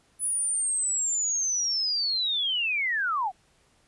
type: linear sweep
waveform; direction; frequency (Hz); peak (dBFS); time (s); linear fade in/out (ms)
sine; down; 10000 to 698.5; -24; 0.19-3.32; 50
effects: pink hiss -64 dBFS RMS until 3.87 s + resampled to 24000 Hz